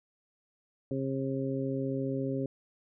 harmonic tone, 134.5 Hz, C3, 48 cents sharp, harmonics 1 / 2 / 3 / 4, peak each -35 / -33 / -36 / -38 dBFS, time 0.91-2.46 s, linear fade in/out 2 ms, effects none

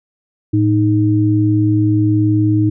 sine tone pair together, 110 / 311.1 Hz, A2 / D#4, 0 / 0 cents, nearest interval octave + tritone, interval 1800 cents, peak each -13 dBFS, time 0.53-2.7 s, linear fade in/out 10 ms, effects none

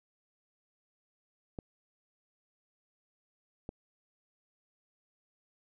clicks, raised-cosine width 2 ms, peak -26 dBFS, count 2, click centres 1.588 / 3.691 s, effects none

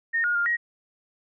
sine tone with pitch steps, 1839 / 1432 / 1403 / 1891 Hz, A#6 / F6 / F6 / A#6, -24 / +43 / +8 / +24 cents, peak -21 dBFS, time 0.13-0.57 s, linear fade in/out 20 ms, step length 110 ms, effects none

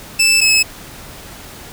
20% pulse tone pair in turn, 2637 / 2589 Hz, E7 / E7, 0 / -32 cents, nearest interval unison, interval 32 cents, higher first, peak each -5 dBFS, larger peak neither, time 0.19-0.41 / 0.41-0.63 s, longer neither, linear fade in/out 10 ms, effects pink hiss -35 dBFS RMS until 1.72 s

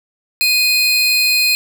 45% pulse tone pair together, 2489 / 4186 Hz, D#7 / C8, 0 / 0 cents, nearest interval major sixth, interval 900 cents, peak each -14 dBFS, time 0.41-1.55 s, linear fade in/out 0 ms, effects none

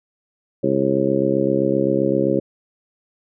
harmonic tone, 67.7 Hz, C#2, 40 cents flat, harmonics 2 / 3 / 4 / 5 / 6 / 7 / 8, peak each -27 / -24 / -24 / -21 / -22 / -31 / -22 dBFS, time 0.63-2.4 s, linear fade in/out 10 ms, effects none

